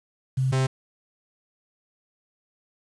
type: tone pair in turn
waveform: sine / 45% pulse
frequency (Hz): 131.1 / 131.65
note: C3 / C3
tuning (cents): +4 / +11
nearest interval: unison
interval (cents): 7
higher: second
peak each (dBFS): -20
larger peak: neither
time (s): 0.37-0.52 / 0.52-0.67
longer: neither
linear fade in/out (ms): 10
effects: resampled to 22050 Hz + 8-bit